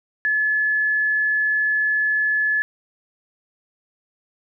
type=tone; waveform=sine; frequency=1717 Hz; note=A6; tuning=43 cents flat; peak=-17 dBFS; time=0.25-2.62 s; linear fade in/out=0 ms; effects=none